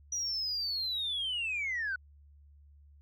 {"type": "linear sweep", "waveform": "sine", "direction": "down", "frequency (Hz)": [5860, 1463], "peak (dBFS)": -30, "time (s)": [0.12, 1.96], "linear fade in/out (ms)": 5, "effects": ["tanh soft clip ceiling -28 dBFS", "added 72 Hz sine -55 dBFS peak until 3.01 s"]}